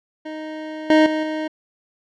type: tone with level steps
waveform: 25% pulse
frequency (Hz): 311.1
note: D#4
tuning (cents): 0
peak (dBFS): -25 / -7 / -16 / -19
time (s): 0.25-1.48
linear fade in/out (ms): 10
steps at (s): 0.9 / 1.06 / 1.23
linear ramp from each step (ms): 2
effects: low-pass 3000 Hz 12 dB/octave